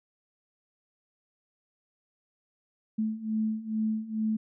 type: beating tone pair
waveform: sine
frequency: 216.8 / 219.1 Hz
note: A3 / A3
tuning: -25 / -7 cents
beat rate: 2.3 Hz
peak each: -32 / -29 dBFS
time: 2.98-4.37 s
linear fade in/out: 10 ms
effects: none